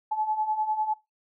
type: beating tone pair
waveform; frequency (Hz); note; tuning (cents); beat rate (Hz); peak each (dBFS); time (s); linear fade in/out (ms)
sine; 854 / 864; G#5 / A5; +48 / -32; 10; -31 / -26; 0.11-0.94; 10
effects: noise-tail reverb RT60 0.2 s tail -20 dB re dry